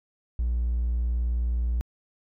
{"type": "tone", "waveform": "triangle", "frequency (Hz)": 59.4, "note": "A#1", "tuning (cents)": 33, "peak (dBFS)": -20, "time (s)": [0.39, 1.81], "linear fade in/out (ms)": 0, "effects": ["tanh soft clip ceiling -18 dBFS"]}